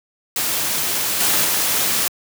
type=noise with level steps; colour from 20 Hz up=white; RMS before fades=-21 / -17 / -19 dBFS; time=0.36-2.08 s; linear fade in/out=2 ms; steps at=1.2 / 1.44 s; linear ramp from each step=5 ms; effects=high-pass 100 Hz 12 dB/octave